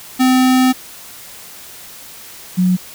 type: tone pair in turn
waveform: square / sine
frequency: 257 / 182.46 Hz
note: C4 / F#3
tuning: -31 / -24 cents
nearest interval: tritone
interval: 593 cents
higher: first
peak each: -10 dBFS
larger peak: neither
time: 0.19-0.73 / 2.57-2.77 s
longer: first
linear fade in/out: 20 ms
effects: white hiss -36 dBFS RMS until 2.94 s